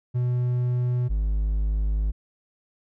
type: tone pair in turn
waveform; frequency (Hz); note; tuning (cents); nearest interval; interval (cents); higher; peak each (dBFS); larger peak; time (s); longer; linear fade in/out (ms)
triangle; 123.47 / 51.91; B2 / G#1; 0 / 0; octave + minor third; 1500; first; -19; neither; 0.14-1.09 / 1.09-2.12; second; 20
effects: none